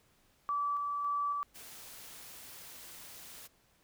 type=tone with tremolo; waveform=sine; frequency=1155 Hz; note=D6; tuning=29 cents flat; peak=-30 dBFS; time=0.49-1.43 s; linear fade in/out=0 ms; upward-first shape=square; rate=1.8 Hz; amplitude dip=25%
type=noise; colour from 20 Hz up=white; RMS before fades=-50 dBFS; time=1.54-3.48 s; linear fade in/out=20 ms
effects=pink hiss -69 dBFS RMS until 3.83 s